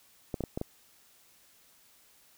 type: clicks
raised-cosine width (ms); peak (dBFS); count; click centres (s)
2; -19; 5; 0.342 / 0.407 / 0.438 / 0.575 / 0.614
effects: white hiss -62 dBFS RMS until 2.37 s